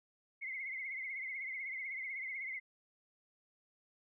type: tone with vibrato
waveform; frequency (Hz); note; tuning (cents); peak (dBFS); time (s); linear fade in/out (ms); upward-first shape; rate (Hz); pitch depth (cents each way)
sine; 2116; C7; +19; -39; 0.41-2.6; 20; triangle; 16; 94
effects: none